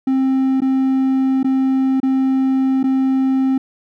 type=tone with dropouts; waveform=triangle; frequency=264.6 Hz; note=C4; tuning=20 cents sharp; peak=-11 dBFS; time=0.07-3.58 s; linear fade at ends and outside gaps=5 ms; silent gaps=0.605-0.618 / 1.431-1.444 / 2.002-2.03 / 2.831-2.839 s; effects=none